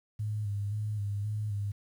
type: tone with vibrato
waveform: sine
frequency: 103.83 Hz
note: G#2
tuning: in tune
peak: -30 dBFS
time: 0.19-1.72 s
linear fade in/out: 10 ms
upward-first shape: square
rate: 1.9 Hz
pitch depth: 39 cents each way
effects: 10-bit